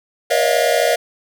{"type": "tone cluster", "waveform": "square", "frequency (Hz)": [479.3, 557, 613, 651, 703], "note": ["A#4", "C#5", "D#5", "E5", "F5"], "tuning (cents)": [48, 8, -26, -22, 11], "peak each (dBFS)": -21, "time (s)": [0.3, 0.96], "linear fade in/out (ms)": 10, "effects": []}